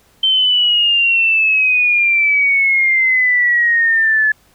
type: exponential sweep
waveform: sine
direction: down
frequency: 3112 to 1717 Hz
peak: -10 dBFS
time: 0.23-4.32 s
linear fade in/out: 5 ms
effects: pink hiss -53 dBFS RMS until 4.54 s